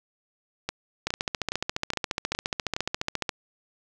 two click trains, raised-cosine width 0.2 ms, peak -9 / -11 dBFS, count 33 / 6, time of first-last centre 1.07-3.292 / 0.69-2.765 s, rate 14.4 / 2.41 Hz, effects none

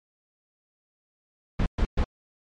brown noise bursts, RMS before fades -22 dBFS, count 3, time 1.59-2.043 s, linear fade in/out 5 ms, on 71 ms, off 120 ms, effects low-pass 4000 Hz 12 dB/octave + MP3 48 kbps

